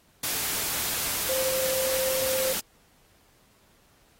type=tone in noise; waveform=sine; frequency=523.3 Hz; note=C5; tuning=in tune; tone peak=-27 dBFS; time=1.29-2.53 s; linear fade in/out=5 ms; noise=white; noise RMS=-29 dBFS; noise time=0.23-2.6 s; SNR=-1 dB; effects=pink hiss -62 dBFS RMS until 4.19 s + AAC 48 kbps